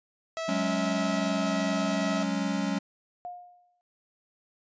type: tone with pitch glide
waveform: sawtooth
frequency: 652 to 646 Hz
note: E5 to E5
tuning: -19 to -35 cents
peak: -27 dBFS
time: 0.37-2.23 s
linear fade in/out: 0 ms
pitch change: -16 cents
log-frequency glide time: 0.66-1.48 s
type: chord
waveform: square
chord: F# suspended second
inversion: none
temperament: equal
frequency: 185 / 207.7 / 277.2 Hz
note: F#3 / G#3 / C#4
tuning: 0 / 0 / 0 cents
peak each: -32 dBFS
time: 0.48-2.79 s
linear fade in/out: 10 ms
type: noise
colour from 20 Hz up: blue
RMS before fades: -44 dBFS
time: 0.56-2.69 s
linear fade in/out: 2 ms
type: tone with exponential decay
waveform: sine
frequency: 712 Hz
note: F5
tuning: 33 cents sharp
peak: -33 dBFS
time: 3.25-3.81 s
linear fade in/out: 0 ms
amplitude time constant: 120 ms
effects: resampled to 16000 Hz